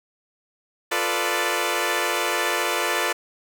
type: chord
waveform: 10% pulse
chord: B half-diminished seventh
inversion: second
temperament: equal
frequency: 349.2 / 440 / 493.9 / 587.3 Hz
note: F4 / A4 / B4 / D5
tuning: 0 / 0 / 0 / 0 cents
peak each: -19 dBFS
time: 0.91-3.13 s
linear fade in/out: 10 ms
effects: none